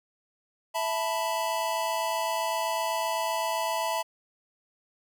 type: chord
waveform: square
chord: E suspended fourth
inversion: none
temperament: equal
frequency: 659.3 / 880 / 987.8 Hz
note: E5 / A5 / B5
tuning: 0 / 0 / 0 cents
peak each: -32 dBFS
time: 0.74-4.03 s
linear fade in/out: 20 ms
effects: none